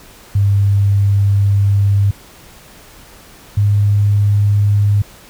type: tone pair in turn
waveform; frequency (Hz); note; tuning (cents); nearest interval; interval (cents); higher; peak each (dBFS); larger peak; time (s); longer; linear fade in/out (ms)
sine; 100 / 102.34; G2 / G#2; +35 / -25; unison; 40; second; -9; neither; 0.35-2.11 / 3.57-5.02; first; 5
effects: pink hiss -41 dBFS RMS until 5.29 s